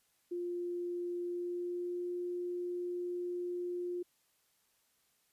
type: tone with pitch glide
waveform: sine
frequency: 350.8 to 353.9 Hz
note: F4 to F4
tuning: +8 to +23 cents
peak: -35 dBFS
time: 0.31-4.03 s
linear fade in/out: 10 ms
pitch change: +15 cents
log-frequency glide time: 1.24-2.12 s
effects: white hiss -74 dBFS RMS until 5.32 s + resampled to 32000 Hz